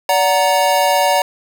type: chord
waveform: square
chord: D augmented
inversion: none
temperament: equal with one note detuned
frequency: 577.2 / 740 / 932.3 Hz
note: D5 / F#5 / A#5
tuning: -30 / 0 / 0 cents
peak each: -17 dBFS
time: 0.09-1.22 s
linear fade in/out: 2 ms
effects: none